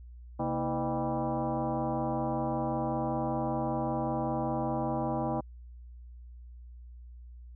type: tone with frequency modulation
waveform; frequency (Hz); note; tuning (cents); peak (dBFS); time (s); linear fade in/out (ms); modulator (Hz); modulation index
sine; 236.4; A#3; +24; -28; 0.39-5.41; 10; 186; 3.9
effects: added 60 Hz sine -45 dBFS peak until 7.55 s